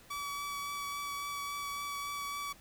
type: tone with vibrato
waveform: sawtooth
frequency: 1143 Hz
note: D6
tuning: 47 cents flat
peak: -33 dBFS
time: 0.1-2.53 s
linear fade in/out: 10 ms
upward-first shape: triangle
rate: 3.6 Hz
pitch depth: 12 cents each way
effects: pink hiss -58 dBFS RMS until 2.6 s